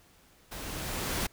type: noise with level ramp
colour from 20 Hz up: pink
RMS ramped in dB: -41 to -30 dBFS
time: 0.51-1.27 s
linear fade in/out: 10 ms
effects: pink hiss -61 dBFS RMS until 1.32 s